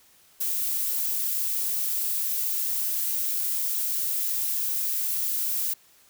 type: noise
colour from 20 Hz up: violet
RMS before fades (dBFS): -27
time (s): 0.4-5.74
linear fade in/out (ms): 10
effects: white hiss -58 dBFS RMS until 6.09 s